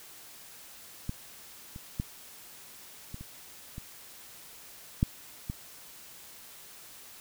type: clicks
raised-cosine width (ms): 5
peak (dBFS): -20 / -30 / -18 / -27 / -30 / -27 / -11 / -21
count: 8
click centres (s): 1.094 / 1.761 / 1.999 / 3.144 / 3.21 / 3.781 / 5.029 / 5.499
effects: white hiss -50 dBFS RMS until 7.2 s